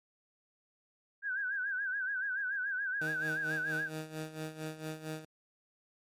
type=tone with vibrato; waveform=sine; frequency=1568 Hz; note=G6; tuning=in tune; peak=-32 dBFS; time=1.22-3.9 s; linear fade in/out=50 ms; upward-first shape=sine; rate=7 Hz; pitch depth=100 cents each way
type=tone with tremolo; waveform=15% pulse; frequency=156.6 Hz; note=D#3; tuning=11 cents sharp; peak=-30 dBFS; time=3.01-5.25 s; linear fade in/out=5 ms; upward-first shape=sine; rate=4.4 Hz; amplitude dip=75%
effects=MP3 64 kbps